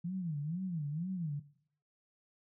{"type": "tone with vibrato", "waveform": "sine", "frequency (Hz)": 164.81, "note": "E3", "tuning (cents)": 0, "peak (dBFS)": -34, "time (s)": [0.04, 1.4], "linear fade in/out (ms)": 10, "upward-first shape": "sine", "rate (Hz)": 2.1, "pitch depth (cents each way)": 240, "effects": ["noise-tail reverb RT60 0.6 s tail -17 dB re dry"]}